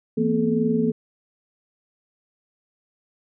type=tone cluster; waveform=sine; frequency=166.8 / 229.8 / 252.1 / 432 Hz; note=E3 / A#3 / B3 / A4; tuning=+21 / -25 / +36 / -32 cents; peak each=-27 / -21 / -26 / -24 dBFS; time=0.17-0.92 s; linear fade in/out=10 ms; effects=none